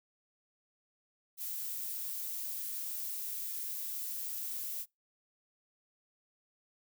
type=noise; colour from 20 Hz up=violet; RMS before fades=-39 dBFS; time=1.37-4.86 s; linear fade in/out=50 ms; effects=noise-tail reverb RT60 0.2 s tail -25 dB re dry